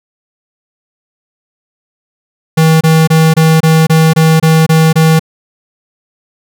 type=tone bursts; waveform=square; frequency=160 Hz; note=D#3; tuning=49 cents sharp; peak=-5 dBFS; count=10; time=2.57-5.195 s; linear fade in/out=10 ms; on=240 ms; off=25 ms; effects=none